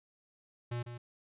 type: tone with echo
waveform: square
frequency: 120 Hz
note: B2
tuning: 49 cents flat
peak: -35 dBFS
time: 0.71-0.83 s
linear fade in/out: 10 ms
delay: 150 ms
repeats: 1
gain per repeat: -8 dB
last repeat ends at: 0.98 s
effects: resampled to 8000 Hz